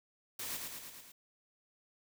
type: noise with echo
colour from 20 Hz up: white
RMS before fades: -41 dBFS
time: 0.39-0.57 s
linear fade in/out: 5 ms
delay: 110 ms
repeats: 5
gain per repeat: -3 dB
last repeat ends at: 1.12 s
effects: none